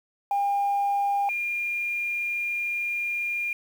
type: tone pair in turn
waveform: sine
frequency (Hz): 804 / 2409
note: G5 / D7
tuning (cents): +44 / +43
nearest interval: octave + perfect fifth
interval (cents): 1899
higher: second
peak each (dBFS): -20 / -25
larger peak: first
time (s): 0.31-1.29 / 1.29-3.53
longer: second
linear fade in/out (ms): 2
effects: tanh soft clip ceiling -19 dBFS + 8-bit